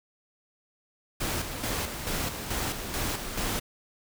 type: noise with tremolo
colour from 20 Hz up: pink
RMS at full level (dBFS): -30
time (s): 1.2-3.6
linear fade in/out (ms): 10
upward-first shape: square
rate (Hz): 2.3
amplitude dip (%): 50
effects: none